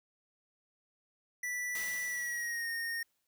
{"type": "tone with pitch glide", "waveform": "square", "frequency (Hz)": [1968, 1846.8], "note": ["B6", "A#6"], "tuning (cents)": [-7, -17], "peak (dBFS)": -35, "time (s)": [1.43, 3.03], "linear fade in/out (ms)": 5, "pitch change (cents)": -110, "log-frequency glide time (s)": [2.06, 2.69]}
{"type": "noise with exponential decay", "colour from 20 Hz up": "white", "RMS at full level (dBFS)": -42, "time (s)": [1.75, 3.27], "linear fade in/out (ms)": 1, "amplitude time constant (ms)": 330}
{"effects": []}